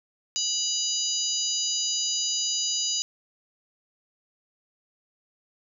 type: harmonic tone with a mistuned harmonic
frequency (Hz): 977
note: B5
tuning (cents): -19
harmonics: 3 / 4 / 5 / 6 / 7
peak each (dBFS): -33 / -34 / -29 / -31 / -30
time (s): 0.36-3.02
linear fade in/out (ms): 0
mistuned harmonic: 6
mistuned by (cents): +80
effects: none